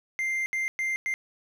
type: tone bursts at uneven times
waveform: triangle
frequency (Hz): 2094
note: C7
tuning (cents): +1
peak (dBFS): -24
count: 4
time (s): 0.19-0.46 / 0.53-0.68 / 0.79-0.96 / 1.06-1.14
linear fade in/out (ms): 0
effects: none